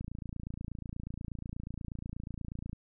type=click train; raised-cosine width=5 ms; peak=-27 dBFS; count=78; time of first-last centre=0.01-2.731 s; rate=28.3 Hz; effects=none